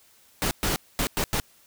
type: noise bursts at uneven times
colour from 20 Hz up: pink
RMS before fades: -25 dBFS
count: 5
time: 0.42-0.51 / 0.63-0.76 / 0.99-1.07 / 1.17-1.24 / 1.33-1.4 s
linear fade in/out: 0 ms
effects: white hiss -58 dBFS RMS until 1.66 s